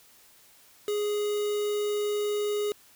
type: tone with quantisation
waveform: triangle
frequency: 415.8 Hz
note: G#4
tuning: 2 cents sharp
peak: -24 dBFS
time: 0.88-2.72 s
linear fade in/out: 2 ms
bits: 6
effects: white hiss -57 dBFS RMS until 2.95 s